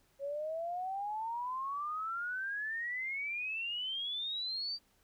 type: exponential sweep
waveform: sine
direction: up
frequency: 548 to 4699 Hz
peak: -35 dBFS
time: 0.19-4.79 s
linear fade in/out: 50 ms
effects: pink hiss -71 dBFS RMS until 5.03 s